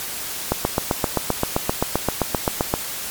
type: click train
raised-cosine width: 1 ms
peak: -3 dBFS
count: 18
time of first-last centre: 0.52-2.739 s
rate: 7.66 Hz
effects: white hiss -29 dBFS RMS until 3.1 s + MP3 96 kbps